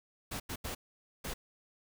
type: noise bursts at uneven times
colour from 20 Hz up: pink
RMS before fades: -39 dBFS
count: 4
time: 0.31-0.4 / 0.49-0.56 / 0.64-0.75 / 1.24-1.34 s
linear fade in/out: 10 ms
effects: none